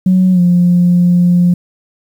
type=tone with pitch glide; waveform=sine; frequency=185 to 176.34 Hz; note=F#3 to F3; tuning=0 to +17 cents; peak=-5 dBFS; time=0.06-1.54 s; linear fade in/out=5 ms; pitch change=-83 cents; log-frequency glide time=0.32-0.4 s; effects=tanh soft clip ceiling -2 dBFS + 7-bit